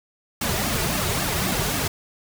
pink noise with flanger, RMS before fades -24 dBFS, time 0.41-1.88 s, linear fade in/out 5 ms, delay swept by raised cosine 2 to 3.9 ms, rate 3.7 Hz, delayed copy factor -0.9, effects none

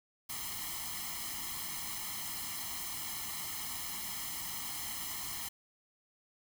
white noise with comb filter, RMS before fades -40 dBFS, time 0.29-5.49 s, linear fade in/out 10 ms, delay 0.97 ms, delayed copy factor +1, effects none

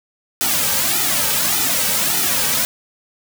white noise with flanger, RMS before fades -18 dBFS, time 0.41-2.65 s, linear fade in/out 0 ms, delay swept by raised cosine 1.8 to 2.9 ms, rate 1.7 Hz, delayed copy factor -0.85, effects none

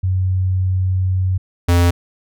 sine / square tone pair in turn, 93.1 / 86.89 Hz, F#2 / F2, +11 / -8 cents, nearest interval minor second, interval 119 cents, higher first, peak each -14 / -11 dBFS, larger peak second, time 0.03-1.38 / 1.68-1.91 s, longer first, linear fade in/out 10 ms, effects none

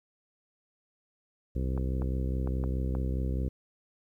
harmonic tone, 64.8 Hz, C2, 16 cents flat, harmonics 1 / 2 / 3 / 4 / 5 / 6 / 7 / 8, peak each -29 / -35 / -39 / -41 / -43 / -45 / -46 / -47 dBFS, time 1.55-3.49 s, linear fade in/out 10 ms
clicks, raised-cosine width 1 ms, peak -25 dBFS, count 5, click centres 1.777 / 2.02 / 2.474 / 2.639 / 2.951 s
effects 11-bit

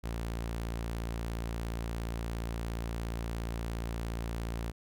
sawtooth tone, 57.1 Hz, A#1, 35 cents flat, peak -30 dBFS, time 0.03-4.72 s, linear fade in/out 20 ms, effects none

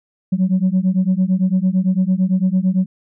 sine beating tone pair, 182 / 190.9 Hz, F#3 / G3, -28 / -46 cents, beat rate 8.9 Hz, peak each -15 dBFS, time 0.32-2.86 s, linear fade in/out 10 ms, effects tanh soft clip ceiling -9 dBFS

